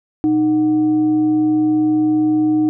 sine tone with frequency modulation, 308.7 Hz, D#4, 14 cents flat, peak -12 dBFS, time 0.24-2.69 s, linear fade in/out 0 ms, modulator 430 Hz, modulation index 0.24, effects none

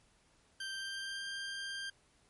20% pulse tone with pitch glide, 1568 to 1587.1 Hz, G6 to G6, 0 to +21 cents, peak -34 dBFS, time 0.6-1.9 s, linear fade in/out 5 ms, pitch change +21 cents, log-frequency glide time 0.7-1.25 s, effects pink hiss -69 dBFS RMS until 2.29 s + MP3 48 kbps

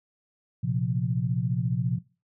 sine chord, Bb suspended second, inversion none, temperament just, 116.54 / 131.11 / 174.81 Hz, Bb2 / C3 / F3, 0 / +4 / +2 cents, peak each -29 / -27 / -29 dBFS, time 0.63-1.99 s, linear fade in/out 10 ms, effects noise-tail reverb RT60 0.3 s tail -19 dB re dry

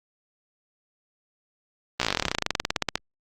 slowing click train, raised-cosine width 0.2 ms, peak -5 dBFS, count 28, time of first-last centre 2-2.956 s, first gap 15 ms, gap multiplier 1.06, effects Opus 32 kbps

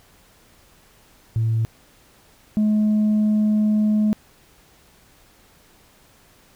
sine tone pair in turn, 112.6 / 212.6 Hz, A2 / G#3, +40 / +41 cents, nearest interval major seventh, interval 1101 cents, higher second, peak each -16 / -13 dBFS, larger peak second, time 1.36-1.65 / 2.57-4.13 s, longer second, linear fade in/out 0 ms, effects tanh soft clip ceiling -14 dBFS + pink hiss -54 dBFS RMS until 6.55 s

